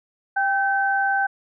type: tone pair together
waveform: sine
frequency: 790.7 / 1540 Hz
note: G5 / G6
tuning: +15 / -31 cents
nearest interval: octave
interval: 1154 cents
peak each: -21 dBFS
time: 0.36-1.27 s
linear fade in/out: 10 ms
effects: none